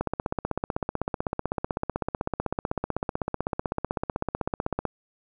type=click train; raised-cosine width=1 ms; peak=-12 dBFS; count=78; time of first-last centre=0.01-4.853 s; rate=15.9 Hz; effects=none